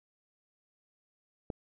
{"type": "click", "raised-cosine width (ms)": 2, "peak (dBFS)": -22, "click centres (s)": 1.502, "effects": []}